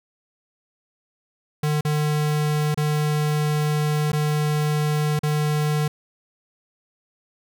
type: tone with dropouts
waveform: square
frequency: 150.5 Hz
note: D3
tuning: 43 cents sharp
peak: -20 dBFS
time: 1.63-5.88 s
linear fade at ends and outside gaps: 5 ms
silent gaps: 1.81-1.849 / 2.745-2.774 / 4.119-4.13 / 5.192-5.232 s
effects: none